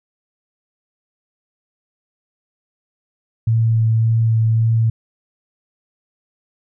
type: tone with vibrato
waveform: sine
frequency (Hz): 112.8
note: A2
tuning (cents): +44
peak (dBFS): -12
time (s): 3.47-4.9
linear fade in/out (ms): 5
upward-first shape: sine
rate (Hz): 1.8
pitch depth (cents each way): 13
effects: none

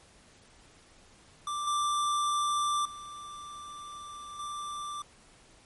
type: tone with level steps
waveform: square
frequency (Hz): 1178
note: D6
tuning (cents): +5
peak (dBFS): -32 / -27 / -42 / -36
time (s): 1.47-5.02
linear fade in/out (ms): 2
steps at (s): 1.67 / 2.85 / 4.39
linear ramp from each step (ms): 5
effects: pink hiss -58 dBFS RMS until 5.65 s + MP3 48 kbps

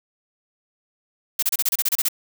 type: noise bursts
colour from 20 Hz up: blue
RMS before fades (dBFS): -20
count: 11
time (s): 1.39-2.086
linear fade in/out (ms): 5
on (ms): 36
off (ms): 30
effects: none

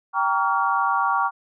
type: chord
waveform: sine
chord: G half-diminished seventh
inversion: none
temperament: equal with one note detuned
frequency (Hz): 784 / 932.3 / 1135.3 / 1396.9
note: G5 / Bb5 / Db6 / F6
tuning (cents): 0 / 0 / +41 / 0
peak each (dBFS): -25 / -24 / -22 / -26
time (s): 0.13-1.31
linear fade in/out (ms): 50
effects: none

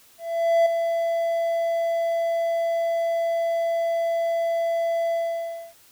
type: tone with ADSR envelope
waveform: triangle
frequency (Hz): 670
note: E5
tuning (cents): +28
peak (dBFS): -12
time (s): 0.18-5.74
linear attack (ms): 480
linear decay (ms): 5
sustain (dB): -7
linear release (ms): 610
effects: white hiss -54 dBFS RMS until 5.91 s

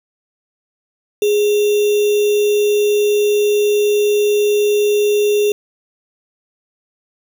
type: tone with sample-and-hold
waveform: sine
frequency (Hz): 415.3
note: G#4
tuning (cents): 0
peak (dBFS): -11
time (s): 1.22-5.52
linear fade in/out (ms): 2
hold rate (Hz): 3150
effects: none

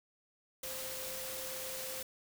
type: tone in noise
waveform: sine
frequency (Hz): 522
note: C5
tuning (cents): -4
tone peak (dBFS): -46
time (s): 0.63-2.03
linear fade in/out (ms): 5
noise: white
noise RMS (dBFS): -42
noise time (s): 0.63-2.03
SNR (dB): -7
effects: none

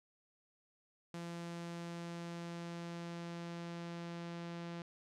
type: tone with low-pass filter sweep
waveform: sawtooth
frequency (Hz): 170.6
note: F3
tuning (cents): -40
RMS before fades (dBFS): -45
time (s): 1.14-4.82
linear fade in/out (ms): 2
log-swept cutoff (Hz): 8300 to 4700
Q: 0.85
effects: none

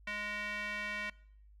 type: tone with band-pass filter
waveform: square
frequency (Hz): 207.7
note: G#3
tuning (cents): 0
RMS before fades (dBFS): -39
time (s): 0.07-1.1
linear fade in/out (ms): 5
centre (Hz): 2100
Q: 3.3
effects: noise-tail reverb RT60 0.6 s tail -22 dB re dry + added 51 Hz sine -56 dBFS peak until 1.6 s

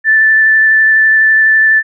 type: tone with vibrato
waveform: sine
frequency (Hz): 1760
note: A6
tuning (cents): 0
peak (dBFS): -5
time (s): 0.04-1.83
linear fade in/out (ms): 50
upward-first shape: sine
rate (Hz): 12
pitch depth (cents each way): 10
effects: none

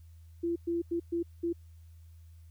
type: tone bursts at uneven times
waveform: sine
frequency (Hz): 340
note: F4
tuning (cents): -46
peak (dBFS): -28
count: 5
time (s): 0.43-0.56 / 0.67-0.82 / 0.91-1 / 1.12-1.23 / 1.43-1.53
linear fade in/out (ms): 10
effects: added 82 Hz sine -50 dBFS peak until 2.5 s + white hiss -72 dBFS RMS until 2.5 s

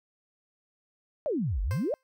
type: exponential two-way sweep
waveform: sine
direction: down then up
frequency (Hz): 655 to 43.65 to 655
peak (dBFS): -26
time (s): 1.26-1.94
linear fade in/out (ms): 0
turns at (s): 1.62
type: tone with exponential decay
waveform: 15% pulse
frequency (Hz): 523.3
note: C5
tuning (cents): 0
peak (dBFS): -29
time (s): 1.71-2.03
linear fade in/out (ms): 0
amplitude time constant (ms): 68
effects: none

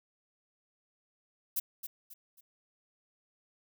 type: noise with echo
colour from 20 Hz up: violet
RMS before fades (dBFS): -31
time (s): 1.56-1.6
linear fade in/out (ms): 10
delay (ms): 270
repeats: 3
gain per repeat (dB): -9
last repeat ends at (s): 2.41
effects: none

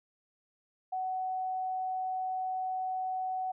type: tone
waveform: sine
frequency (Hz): 748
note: F#5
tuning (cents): +19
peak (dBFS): -31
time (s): 0.92-3.52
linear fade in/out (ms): 10
effects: none

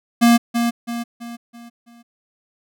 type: tone with echo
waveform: square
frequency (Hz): 235.3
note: A#3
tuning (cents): +16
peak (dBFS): -10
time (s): 0.21-0.38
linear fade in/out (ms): 20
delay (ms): 330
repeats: 5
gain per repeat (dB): -7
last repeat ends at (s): 2.03
effects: none

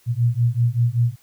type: beating tone pair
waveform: sine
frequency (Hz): 116.54 / 121.74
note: A#2 / B2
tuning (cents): 0 / -24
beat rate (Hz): 5.2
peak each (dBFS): -19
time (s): 0.06-1.16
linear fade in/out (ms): 50
effects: white hiss -57 dBFS RMS until 1.22 s

